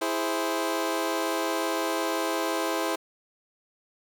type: chord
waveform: 20% pulse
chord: E augmented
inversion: none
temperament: equal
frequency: 329.6 / 415.3 / 523.3 Hz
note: E4 / G#4 / B#4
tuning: 0 / 0 / 0 cents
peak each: -24 / -27 / -26 dBFS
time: 0.01-2.96 s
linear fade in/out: 10 ms
effects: none